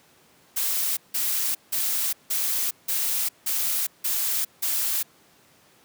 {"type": "noise bursts", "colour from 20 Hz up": "blue", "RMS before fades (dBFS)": -25, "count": 8, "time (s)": [0.56, 5.03], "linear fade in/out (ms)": 10, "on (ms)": 410, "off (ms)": 170, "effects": ["pink hiss -57 dBFS RMS until 5.84 s", "high-pass 150 Hz 12 dB/octave"]}